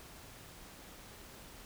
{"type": "silence", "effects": ["pink hiss -53 dBFS RMS until 1.65 s"]}